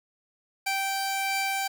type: tone pair together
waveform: sawtooth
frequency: 779.8 / 2338 Hz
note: G5 / D7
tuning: -9 / -8 cents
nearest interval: octave + perfect fifth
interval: 1901 cents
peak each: -24 / -28 dBFS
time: 0.66-1.68 s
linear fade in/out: 10 ms
effects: none